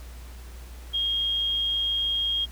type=tone; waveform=sine; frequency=3247 Hz; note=G#7; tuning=40 cents flat; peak=-23 dBFS; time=0.93-2.46 s; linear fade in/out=20 ms; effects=added 60 Hz sine -39 dBFS peak until 2.51 s + pink hiss -50 dBFS RMS until 2.51 s